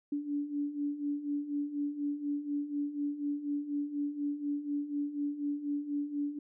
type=beating tone pair; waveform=sine; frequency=286.5 / 290.6 Hz; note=D4 / D4; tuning=-43 / -18 cents; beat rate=4.1 Hz; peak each=-38 / -33 dBFS; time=0.12-6.39 s; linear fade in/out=5 ms; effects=none